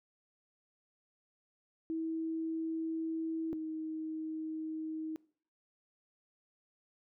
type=tone pair in turn; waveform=sine; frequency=323.6 / 315.8 Hz; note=E4 / D#4; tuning=-32 / +26 cents; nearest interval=unison; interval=42 cents; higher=first; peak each=-33 / -36 dBFS; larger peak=first; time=1.9-3.53 / 3.53-5.16 s; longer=neither; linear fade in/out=0 ms; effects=noise-tail reverb RT60 0.5 s tail -22 dB re dry